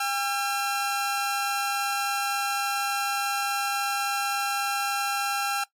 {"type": "tone pair together", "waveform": "sawtooth", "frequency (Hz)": [804.9, 1356], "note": ["G5", "E6"], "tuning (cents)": [46, 49], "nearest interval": "major sixth", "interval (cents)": 903, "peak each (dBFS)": -24, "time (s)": [0, 5.64], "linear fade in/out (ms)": 5, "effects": ["noise-tail reverb RT60 0.1 s tail -18 dB re dry", "MP3 64 kbps"]}